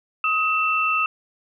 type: tone pair together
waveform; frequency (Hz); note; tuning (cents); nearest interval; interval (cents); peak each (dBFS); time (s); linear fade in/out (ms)
sine; 1265 / 2678; D#6 / E7; +28 / +27; octave + minor second; 1299; -21; 0.24-1.06; 2
effects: none